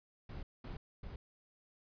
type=noise bursts at uneven times; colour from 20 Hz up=brown; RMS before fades=-45 dBFS; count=3; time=0.29-0.43 / 0.64-0.77 / 1.03-1.16 s; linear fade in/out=5 ms; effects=resampled to 11025 Hz

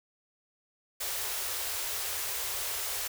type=band-stop noise; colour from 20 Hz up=white; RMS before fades=-34 dBFS; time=1-3.08 s; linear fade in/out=10 ms; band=110 to 360 Hz; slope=96 dB/octave; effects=none

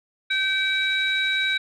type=tone cluster; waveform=sine; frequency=1549 / 2303 / 3846 Hz; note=G6 / D7 / B7; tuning=-21 / -34 / -47 cents; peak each=-24 dBFS; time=0.3-1.58 s; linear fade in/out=10 ms; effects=tanh soft clip ceiling -13 dBFS

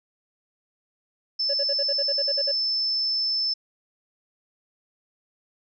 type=tone; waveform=sine; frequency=5274 Hz; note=E8; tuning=in tune; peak=-22 dBFS; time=1.39-3.54 s; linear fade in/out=10 ms
type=tone bursts; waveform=triangle; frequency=562 Hz; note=C#5; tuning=24 cents sharp; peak=-24 dBFS; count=11; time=1.49-2.519 s; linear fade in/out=10 ms; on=49 ms; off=49 ms
effects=none

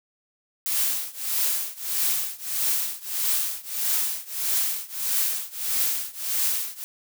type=noise with tremolo; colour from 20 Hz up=blue; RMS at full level=-22 dBFS; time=0.66-6.84 s; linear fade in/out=0 ms; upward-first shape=triangle; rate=1.6 Hz; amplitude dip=95%; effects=none

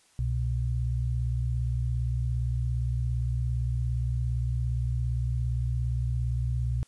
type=tone pair together; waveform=sine; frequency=64.68 / 122.1 Hz; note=C2 / B2; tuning=-19 / -19 cents; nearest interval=major seventh; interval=1100 cents; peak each=-28 dBFS; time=0.19-6.83 s; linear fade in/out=0 ms; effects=white hiss -62 dBFS RMS until 6.87 s + resampled to 24000 Hz

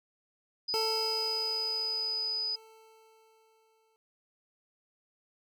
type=tone; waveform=sine; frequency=4978 Hz; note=D#8; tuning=in tune; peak=-30 dBFS; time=0.68-2.56 s; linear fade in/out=10 ms
type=tone with exponential decay; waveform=25% pulse; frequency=443 Hz; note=A4; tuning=12 cents sharp; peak=-26 dBFS; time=0.74-3.96 s; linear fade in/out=0 ms; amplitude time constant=700 ms
effects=none

